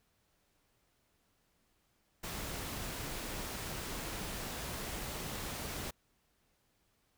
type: noise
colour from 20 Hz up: pink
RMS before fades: -41 dBFS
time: 2.23-5.91 s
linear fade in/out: 10 ms
effects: pink hiss -75 dBFS RMS until 7.17 s